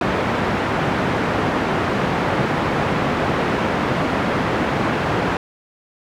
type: band-pass noise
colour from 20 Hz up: pink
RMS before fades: -20 dBFS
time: 0.01-5.37 s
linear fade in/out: 2 ms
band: 130 to 1800 Hz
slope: 12 dB/octave
effects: none